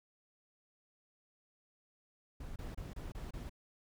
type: noise bursts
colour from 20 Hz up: brown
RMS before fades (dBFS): -44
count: 6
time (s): 2.4-3.495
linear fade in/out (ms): 5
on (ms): 160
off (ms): 27
effects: none